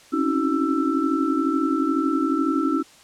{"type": "tone cluster", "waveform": "sine", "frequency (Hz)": [265.2, 277, 319.2, 373.3, 1329], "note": ["C4", "C#4", "D#4", "F#4", "E6"], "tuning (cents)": [23, -1, 44, 15, 14], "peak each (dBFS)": [-29, -23, -23, -30, -27], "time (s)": [0.12, 2.83], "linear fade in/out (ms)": 20, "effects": ["white hiss -50 dBFS RMS until 3.03 s", "low-pass 8000 Hz 12 dB/octave"]}